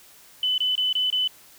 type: tone bursts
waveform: sine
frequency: 3010 Hz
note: F#7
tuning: 29 cents sharp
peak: -20 dBFS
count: 5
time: 0.43-1.276 s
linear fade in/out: 2 ms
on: 150 ms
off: 24 ms
effects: white hiss -51 dBFS RMS until 1.58 s